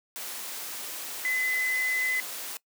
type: tone in noise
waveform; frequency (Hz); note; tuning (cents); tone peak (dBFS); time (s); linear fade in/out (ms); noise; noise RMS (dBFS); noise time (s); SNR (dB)
sine; 2023; B6; +41; -25; 1.25-2.2; 0; white; -37; 0.16-2.57; +9
effects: noise-tail reverb RT60 0.1 s tail -22 dB re dry + high-pass 300 Hz 12 dB/octave